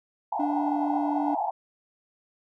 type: band-pass noise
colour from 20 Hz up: pink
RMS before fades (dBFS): -29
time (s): 0.32-1.51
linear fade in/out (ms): 5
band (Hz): 680 to 920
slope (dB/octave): 96
type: tone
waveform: triangle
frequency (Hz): 292.8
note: D4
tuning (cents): -5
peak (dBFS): -24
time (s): 0.39-1.35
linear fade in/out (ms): 10
effects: none